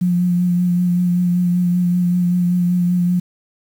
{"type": "tone with vibrato", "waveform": "sine", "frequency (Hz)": 177.5, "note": "F3", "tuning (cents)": 28, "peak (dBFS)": -13, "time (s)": [0.01, 3.2], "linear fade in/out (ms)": 10, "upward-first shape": "sine", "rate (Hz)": 5.2, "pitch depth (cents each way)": 21, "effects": ["7-bit"]}